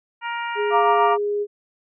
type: harmonic tone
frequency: 469.9 Hz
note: A#4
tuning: 14 cents sharp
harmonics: 2 / 3 / 4 / 5 / 6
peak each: -27 / -31 / -33 / -35 / -37 dBFS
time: 0.21-1.17 s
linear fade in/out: 50 ms
type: tone with pitch glide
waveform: sine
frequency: 414.6 to 412 Hz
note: G#4 to G#4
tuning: -3 to -14 cents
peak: -20 dBFS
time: 0.55-1.47 s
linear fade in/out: 50 ms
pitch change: -11 cents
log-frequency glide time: 1-1.25 s
type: chord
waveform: sine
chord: Bb major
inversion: second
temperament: equal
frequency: 698.5 / 932.3 / 1174.7 Hz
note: F5 / Bb5 / D6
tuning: 0 / 0 / 0 cents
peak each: -20 dBFS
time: 0.7-1.18 s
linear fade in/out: 50 ms
effects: none